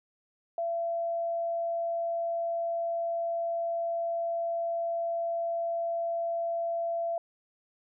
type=tone; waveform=sine; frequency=675 Hz; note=E5; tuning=41 cents sharp; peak=-28 dBFS; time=0.58-7.18 s; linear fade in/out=2 ms; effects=none